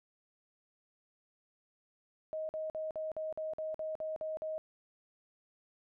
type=tone bursts; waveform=sine; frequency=628 Hz; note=D#5; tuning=16 cents sharp; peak=-35 dBFS; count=11; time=2.33-4.58 s; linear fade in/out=0 ms; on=160 ms; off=49 ms; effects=none